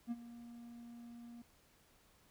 triangle tone with ADSR envelope, 236.2 Hz, A#3, 23 cents sharp, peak -33 dBFS, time 0.07-1.42 s, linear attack 44 ms, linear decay 34 ms, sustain -15 dB, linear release 3 ms, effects pink hiss -69 dBFS RMS until 2.3 s

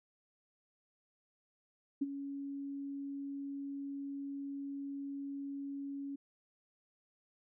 sine tone with ADSR envelope, 279 Hz, C#4, 11 cents sharp, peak -28 dBFS, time 2.01-6.16 s, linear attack 11 ms, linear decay 30 ms, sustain -11 dB, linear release 9 ms, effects none

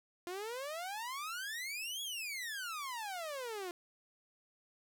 sawtooth exponential two-way sweep, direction up then down, 343.6 to 3390 to 343.6 Hz, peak -36 dBFS, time 0.27-3.71 s, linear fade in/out 0 ms, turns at 2.02 s, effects none

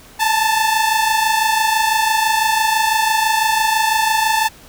sawtooth tone pair together, 868 / 894 Hz, A5 / A5, -24 / +27 cents, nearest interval minor second, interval 51 cents, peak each -13 dBFS, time 0.19-4.49 s, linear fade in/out 20 ms, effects pink hiss -43 dBFS RMS until 4.68 s

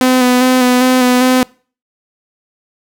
sawtooth tone with vibrato, 252.4 Hz, B3, 38 cents sharp, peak -4 dBFS, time 0.01-1.43 s, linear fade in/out 0 ms, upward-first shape square, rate 2.5 Hz, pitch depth 21 cents each way, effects noise-tail reverb RT60 0.4 s tail -25 dB re dry

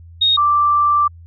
sine tone pair in turn, 3729 / 1174.6 Hz, A#7 / D6, 0 / 0 cents, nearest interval octave + minor sixth, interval 2000 cents, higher first, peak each -11 dBFS, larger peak neither, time 0.21-0.37 / 0.37-1.08 s, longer second, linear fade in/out 10 ms, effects added 84 Hz sine -37 dBFS peak until 1.26 s

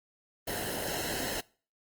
pink noise with comb filter, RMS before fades -34 dBFS, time 0.47-1.41 s, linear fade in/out 10 ms, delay 0.85 ms, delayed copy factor -0.75, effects noise-tail reverb RT60 0.4 s tail -23 dB re dry + Opus 32 kbps

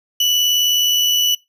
35% pulse tone with amplitude modulation, 2960 Hz, F#7, in tune, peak -10 dBFS, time 0.2-1.35 s, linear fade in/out 5 ms, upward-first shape sine, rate 79.4 Hz, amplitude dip 30%, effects noise-tail reverb RT60 0.2 s tail -21 dB re dry

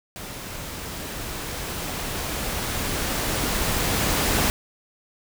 pink noise with level ramp, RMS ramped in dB -36 to -21 dBFS, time 0.16-4.5 s, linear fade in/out 0 ms, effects none

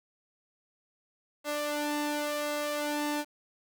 sawtooth tone with flanger, 295.4 Hz, D4, 10 cents sharp, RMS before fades -32 dBFS, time 1.44-3.25 s, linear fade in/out 50 ms, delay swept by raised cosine 1.5 to 2.29 ms, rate 0.92 Hz, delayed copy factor +0.7, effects 9-bit

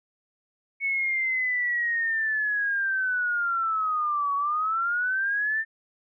sine linear two-way sweep, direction down then up, 2217 to 1119 to 1800 Hz, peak -23 dBFS, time 0.8-5.65 s, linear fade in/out 50 ms, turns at 4.35 s, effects none

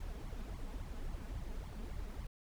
brown noise with flanger, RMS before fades -43 dBFS, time 0-2.27 s, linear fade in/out 5 ms, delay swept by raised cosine 0.9 to 4.8 ms, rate 3.6 Hz, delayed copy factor +0.85, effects none

